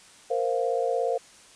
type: chord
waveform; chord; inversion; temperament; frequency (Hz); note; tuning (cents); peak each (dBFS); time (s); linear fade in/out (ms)
sine; Bb suspended second; none; equal; 466.2 / 523.3 / 698.5; Bb4 / C5 / F5; 0 / 0 / 0; -27 / -27 / -29; 0.3-1.18; 10
effects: white hiss -52 dBFS RMS until 1.55 s + resampled to 22050 Hz